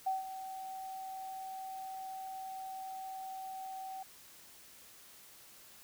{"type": "tone with ADSR envelope", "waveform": "sine", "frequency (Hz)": 763, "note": "G5", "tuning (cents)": -47, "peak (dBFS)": -29, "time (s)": [0.06, 4.03], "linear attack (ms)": 10, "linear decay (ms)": 160, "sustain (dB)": -12, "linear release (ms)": 5, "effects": ["white hiss -57 dBFS RMS until 5.83 s"]}